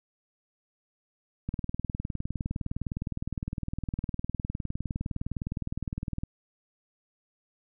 click train, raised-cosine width 5 ms, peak -19 dBFS, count 94, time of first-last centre 1.49-6.235 s, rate 19.6 Hz, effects none

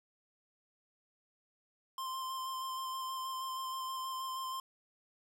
square tone with vibrato, 1046.5 Hz, C6, in tune, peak -38 dBFS, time 1.98-4.6 s, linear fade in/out 2 ms, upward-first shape square, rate 6.3 Hz, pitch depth 12 cents each way, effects none

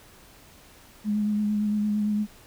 sine tone with vibrato, 209.6 Hz, G#3, 16 cents sharp, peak -22 dBFS, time 1.04-2.27 s, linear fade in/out 50 ms, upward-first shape sine, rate 8.8 Hz, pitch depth 21 cents each way, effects pink hiss -52 dBFS RMS until 2.46 s

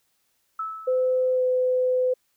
sine tone with exponential decay, 1306 Hz, E6, 17 cents flat, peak -25 dBFS, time 0.59-1.38 s, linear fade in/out 5 ms, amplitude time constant 170 ms
sine tone with pitch glide, 511 to 506.9 Hz, C5 to B4, -41 to +45 cents, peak -19 dBFS, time 0.87-2.14 s, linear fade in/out 10 ms, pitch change -14 cents, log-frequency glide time 1.33-1.43 s
effects white hiss -70 dBFS RMS until 2.36 s

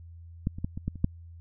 clicks, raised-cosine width 5 ms, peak -14 / -26 / -17 / -23 / -16 / -29 / -10 dBFS, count 7, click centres 0.471 / 0.585 / 0.645 / 0.775 / 0.88 / 0.957 / 1.044 s, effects added 84 Hz sine -44 dBFS peak until 1.4 s

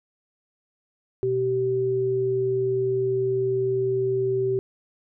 sine tone pair together, 124.45 / 385.4 Hz, B2 / G4, +14 / -29 cents, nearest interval octave + minor sixth, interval 1957 cents, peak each -30 / -21 dBFS, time 1.23-4.59 s, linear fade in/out 0 ms, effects none

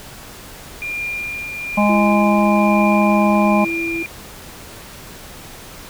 sine tone with tremolo, 2400 Hz, D7, 37 cents sharp, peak -21 dBFS, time 0.82-4.06 s, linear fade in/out 0 ms, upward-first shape triangle, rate 1.1 Hz, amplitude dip 45%
harmonic tone, 207 Hz, G#3, 5 cents flat, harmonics 1 / 3 / 4 / 5, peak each -14 / -19 / -20 / -21 dBFS, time 1.77-3.65 s, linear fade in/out 10 ms
sine tone with pitch glide, 335.9 to 333.4 Hz, E4 to E4, +33 to +20 cents, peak -22 dBFS, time 1.89-4.03 s, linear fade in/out 5 ms, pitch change -13 cents, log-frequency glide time 2.46-2.62 s
effects pink hiss -37 dBFS RMS until 5.89 s

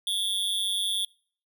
square tone with amplitude modulation, 3456 Hz, A7, 32 cents flat, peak -22 dBFS, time 0.07-1.05 s, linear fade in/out 2 ms, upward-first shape sine, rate 197 Hz, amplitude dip 95%, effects noise-tail reverb RT60 0.5 s tail -25 dB re dry

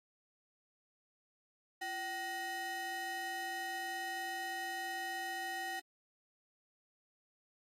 square ring-modulated tone, 554.4 Hz, C#5, in tune, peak -36 dBFS, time 1.81-5.8 s, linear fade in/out 10 ms, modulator 1320 Hz, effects AAC 48 kbps

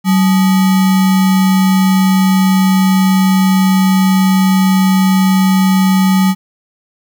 sine tone with sample-and-hold, 189.1 Hz, F#3, 38 cents sharp, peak -7 dBFS, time 0.04-6.35 s, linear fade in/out 50 ms, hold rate 1050 Hz, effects none

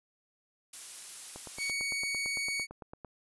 blue noise, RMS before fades -42 dBFS, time 0.73-1.71 s, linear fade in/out 5 ms
click train, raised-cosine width 1 ms, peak -30 dBFS, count 16, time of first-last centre 1.36-3.047 s, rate 8.89 Hz
sawtooth tone, 2237 Hz, C#7, 15 cents sharp, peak -28 dBFS, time 1.57-2.67 s, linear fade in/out 50 ms
effects resampled to 24000 Hz

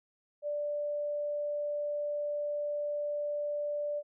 sine tone, 587.3 Hz, D5, in tune, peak -31 dBFS, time 0.42-4.03 s, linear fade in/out 50 ms, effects none

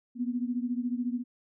sine beating tone pair, 240.4 / 254.4 Hz, B3 / C4, -46 / -48 cents, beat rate 14 Hz, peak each -30 / -33 dBFS, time 0.15-1.24 s, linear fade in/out 50 ms, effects none

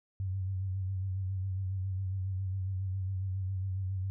sine tone with vibrato, 94.9 Hz, F#2, 44 cents sharp, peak -31 dBFS, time 0.2-4.1 s, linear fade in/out 0 ms, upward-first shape sine, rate 7.3 Hz, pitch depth 45 cents each way, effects none

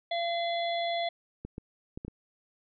harmonic tone, 683 Hz, F5, 39 cents flat, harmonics 1 / 3 / 5 / 6, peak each -29 / -38 / -37 / -43 dBFS, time 0.11-1.09 s, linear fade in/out 5 ms
clicks, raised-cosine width 3 ms, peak -25 dBFS, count 5, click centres 1.45 / 1.581 / 1.975 / 2.049 / 2.081 s
effects none

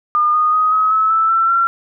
sine tone with pitch steps, 1212 / 1232.5 / 1253.3 / 1274.5 / 1296 / 1317.9 / 1340.1 / 1362.8 Hz, D#6 / D#6 / D#6 / D#6 / E6 / E6 / E6 / F6, -46 / -17 / +12 / +41 / -30 / -1 / +28 / -43 cents, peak -11 dBFS, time 0.15-1.67 s, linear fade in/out 0 ms, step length 190 ms, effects none

